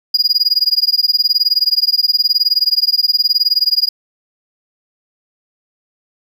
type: tone with tremolo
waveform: triangle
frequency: 4880 Hz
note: D#8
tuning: 34 cents flat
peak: -6 dBFS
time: 0.14-3.89 s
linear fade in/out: 5 ms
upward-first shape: sine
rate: 19 Hz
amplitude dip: 100%
effects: none